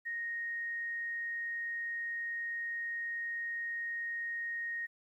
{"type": "tone", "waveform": "sine", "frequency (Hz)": 1864.7, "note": "A#6", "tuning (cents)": 0, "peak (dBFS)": -35, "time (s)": [0.05, 4.87], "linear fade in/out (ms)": 20, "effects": ["12-bit"]}